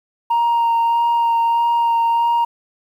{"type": "tone with vibrato", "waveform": "sine", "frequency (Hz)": 932.3, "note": "A#5", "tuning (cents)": 0, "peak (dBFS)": -11, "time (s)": [0.3, 2.45], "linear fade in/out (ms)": 10, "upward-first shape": "sine", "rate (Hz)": 1.6, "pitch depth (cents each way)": 13, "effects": ["tanh soft clip ceiling -12 dBFS", "8-bit"]}